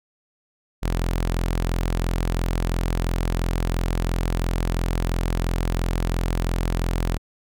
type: tone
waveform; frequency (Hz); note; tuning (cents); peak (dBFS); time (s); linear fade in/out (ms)
sawtooth; 42.93; F1; -29; -17; 0.82-7.18; 20
effects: none